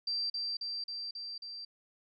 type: tone with echo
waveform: sine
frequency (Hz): 4699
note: D8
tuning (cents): 0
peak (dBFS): -31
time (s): 0.07-0.3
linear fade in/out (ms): 5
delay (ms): 270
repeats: 5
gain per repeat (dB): -2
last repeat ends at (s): 1.65
effects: none